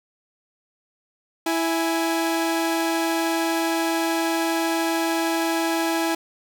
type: tone pair together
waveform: sawtooth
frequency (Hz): 329.6 / 830.5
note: E4 / G#5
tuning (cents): 0 / 0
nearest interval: octave + major third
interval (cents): 1600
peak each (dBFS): -18 / -23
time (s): 1.46-6.15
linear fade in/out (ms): 5
effects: none